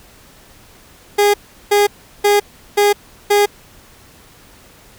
30% pulse tone bursts, 410 Hz, G#4, 22 cents flat, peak -7 dBFS, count 5, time 1.18-3.46 s, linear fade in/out 10 ms, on 160 ms, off 370 ms, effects pink hiss -45 dBFS RMS until 4.98 s

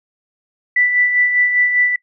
sine tone with tremolo, 1975.5 Hz, B6, in tune, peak -10 dBFS, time 0.76-1.96 s, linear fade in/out 5 ms, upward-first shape sine, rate 5 Hz, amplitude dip 50%, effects noise-tail reverb RT60 0.1 s tail -22 dB re dry

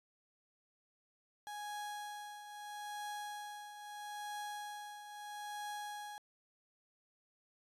35% pulse tone with tremolo, 831 Hz, G#5, 1 cent sharp, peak -39 dBFS, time 1.47-6.18 s, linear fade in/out 0 ms, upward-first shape triangle, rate 0.77 Hz, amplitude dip 65%, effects resampled to 32000 Hz

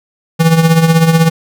square tone with tremolo, 163.5 Hz, E3, 14 cents flat, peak -4 dBFS, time 0.39-1.3 s, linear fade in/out 20 ms, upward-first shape triangle, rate 16 Hz, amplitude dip 70%, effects none

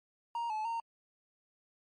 triangle tone with pitch steps, 936 / 863 / 921 Hz, A#5 / A5 / A#5, +7 / -34 / -21 cents, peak -31 dBFS, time 0.35-0.8 s, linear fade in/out 2 ms, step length 150 ms, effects MP3 48 kbps

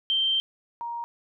sine tone pair in turn, 3136 / 939.9 Hz, G7 / A#5, 0 / +14 cents, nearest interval octave + major sixth, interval 2086 cents, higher first, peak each -21 / -30 dBFS, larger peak first, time 0.1-0.4 / 0.81-1.04 s, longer first, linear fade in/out 0 ms, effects none

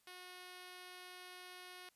5% pulse tone, 363.1 Hz, F#4, 33 cents flat, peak -40 dBFS, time 0.07-1.89 s, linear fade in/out 2 ms, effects white hiss -75 dBFS RMS until 1.95 s + resampled to 32000 Hz

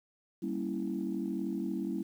sine chord, G diminished seventh, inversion none, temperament equal, 196 / 233.1 / 277.2 / 329.6 Hz, G3 / Bb3 / Db4 / Fb4, 0 / 0 / 0 / 0 cents, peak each -36 / -38 / -38 / -36 dBFS, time 0.42-2.03 s, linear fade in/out 10 ms, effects tanh soft clip ceiling -23 dBFS + 10-bit

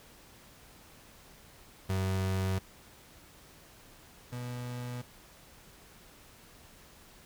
35% pulse tone pair in turn, 94.8 / 122.89 Hz, F#2 / B2, +43 / -8 cents, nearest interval major third, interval 449 cents, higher second, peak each -27 / -35 dBFS, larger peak first, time 1.89-2.59 / 4.32-5.02 s, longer neither, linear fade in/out 10 ms, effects pink hiss -56 dBFS RMS until 7.25 s

